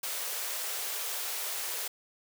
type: high-pass noise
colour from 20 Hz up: white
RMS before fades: -35 dBFS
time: 0.03-1.88 s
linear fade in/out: 5 ms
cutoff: 380 Hz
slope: 96 dB/octave
effects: none